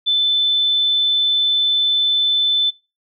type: tone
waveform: sine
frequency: 3520 Hz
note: A7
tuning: in tune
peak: -13 dBFS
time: 0.06-2.71 s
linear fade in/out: 20 ms
effects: noise-tail reverb RT60 0.3 s tail -25 dB re dry